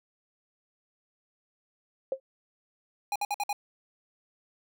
sine tone with exponential decay, 532 Hz, C5, 29 cents sharp, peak -22 dBFS, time 2.12-2.2 s, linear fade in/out 2 ms, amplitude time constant 16 ms
square tone bursts, 820 Hz, G#5, 22 cents flat, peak -28 dBFS, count 5, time 3.12-3.529 s, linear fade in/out 2 ms, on 37 ms, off 56 ms
effects none

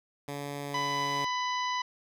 10% pulse tone with pitch glide, 142.9 to 141.67 Hz, D3 to C#3, -47 to +38 cents, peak -27 dBFS, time 0.28-1.25 s, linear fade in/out 2 ms, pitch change -15 cents, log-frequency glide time 0.62-0.95 s
harmonic tone, 997 Hz, B5, 16 cents sharp, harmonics 1 / 2 / 3 / 4 / 5 / 6, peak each -30 / -36 / -40 / -42 / -44 / -46 dBFS, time 0.74-1.82 s, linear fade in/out 5 ms
effects none

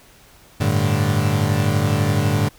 35% pulse chord, G suspended second, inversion none, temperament equal, 98 / 110 / 146.83 Hz, G2 / A2 / D3, 0 / 0 / 0 cents, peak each -19 dBFS, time 0.6-2.49 s, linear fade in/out 10 ms, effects pink hiss -49 dBFS RMS until 2.58 s

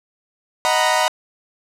sawtooth chord, B major seventh, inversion first, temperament equal, 622.3 / 740 / 932.3 / 987.8 Hz, D#5 / F#5 / A#5 / B5, 0 / 0 / 0 / 0 cents, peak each -17 dBFS, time 0.65-1.08 s, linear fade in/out 0 ms, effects low-pass 10000 Hz 12 dB/octave

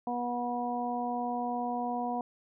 harmonic tone, 242.8 Hz, B3, 29 cents flat, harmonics 1 / 2 / 3 / 4, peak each -35 / -40 / -33 / -38 dBFS, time 0.07-2.21 s, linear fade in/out 2 ms, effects none

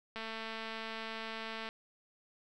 click train, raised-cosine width 0.3 ms, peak -26 dBFS, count 342, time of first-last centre 0.16-1.689 s, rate 223 Hz, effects none

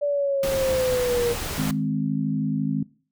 sine linear sweep, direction down, 582 to 470 Hz, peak -20 dBFS, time 0.01-1.34 s, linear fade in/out 20 ms
pink noise, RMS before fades -30 dBFS, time 0.43-1.71 s, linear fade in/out 2 ms
sine chord, Ab major, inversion second, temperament equal, 155.56 / 207.7 / 261.6 Hz, Eb3 / Ab3 / C4, 0 / 0 / 0 cents, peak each -26 dBFS, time 1.58-2.83 s, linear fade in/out 5 ms
effects noise-tail reverb RT60 0.4 s tail -20 dB re dry

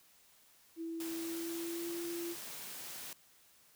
sine tone with pitch glide, 329.6 to 341.2 Hz, E4 to F4, 0 to -40 cents, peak -38 dBFS, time 0.76-2.36 s, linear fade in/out 50 ms, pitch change +60 cents, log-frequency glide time 1.13-1.96 s
white high-pass noise, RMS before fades -46 dBFS, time 1-3.13 s, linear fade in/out 2 ms, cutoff 110 Hz, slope 48 dB/octave
effects white hiss -65 dBFS RMS until 3.75 s

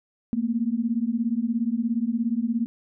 sine beating tone pair, 223.4 / 240.4 Hz, A3 / B3, +27 / -46 cents, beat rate 17 Hz, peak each -25 dBFS, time 0.33-2.66 s, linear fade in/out 0 ms, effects none

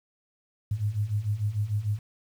sine beating tone pair, 100.4 / 107.1 Hz, G2 / A2, +42 / -46 cents, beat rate 6.7 Hz, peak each -30 / -27 dBFS, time 0.71-1.99 s, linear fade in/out 5 ms, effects 9-bit

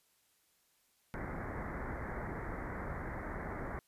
pink low-pass noise, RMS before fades -41 dBFS, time 1.14-3.79 s, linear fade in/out 0 ms, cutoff 2100 Hz, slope 96 dB/octave, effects white hiss -73 dBFS RMS until 3.87 s + resampled to 32000 Hz

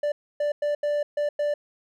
triangle tone bursts at uneven times, 587.3 Hz, D5, in tune, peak -20 dBFS, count 6, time 0.03-0.12 / 0.4-0.52 / 0.62-0.75 / 0.83-1.03 / 1.17-1.29 / 1.39-1.54 s, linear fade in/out 5 ms, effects none

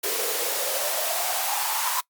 white noise with high-pass filter sweep, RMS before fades -26 dBFS, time 0.03-2.01 s, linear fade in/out 10 ms, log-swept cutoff 410 to 1000 Hz, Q 6.2, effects noise-tail reverb RT60 0.1 s tail -22 dB re dry + Opus 48 kbps

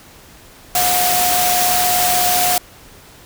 sine tone in noise, 720 Hz, F#5, 47 cents flat, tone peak -17 dBFS, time 0.75-2.58 s, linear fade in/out 2 ms, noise white, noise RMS -17 dBFS, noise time 0.75-2.58 s, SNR -3 dB, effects pink hiss -43 dBFS RMS until 3.25 s

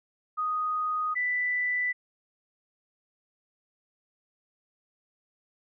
sine tone pair in turn, 1244.5 / 1983.5 Hz, D#6 / B6, 0 / +7 cents, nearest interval minor sixth, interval 807 cents, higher second, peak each -26 / -25 dBFS, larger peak second, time 0.37-1.15 / 1.15-1.93 s, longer neither, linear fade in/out 20 ms, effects none

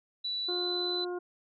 sine tone with pitch glide, 3951 to 4011 Hz, B7 to B7, 0 to +26 cents, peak -31 dBFS, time 0.24-1.05 s, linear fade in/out 10 ms, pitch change +26 cents, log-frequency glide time 0.45-0.5 s
harmonic tone, 356.2 Hz, F4, 34 cents sharp, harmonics 1 / 2 / 3 / 4, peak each -33 / -43 / -47 / -47 dBFS, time 0.48-1.19 s, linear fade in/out 10 ms
effects none

